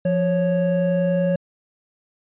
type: tone pair together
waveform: triangle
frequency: 174.5 / 554 Hz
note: F3 / C#5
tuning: -1 / -1 cents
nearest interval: octave + minor sixth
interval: 2000 cents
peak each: -18 dBFS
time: 0.05-1.36 s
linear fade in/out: 5 ms
effects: resampled to 8000 Hz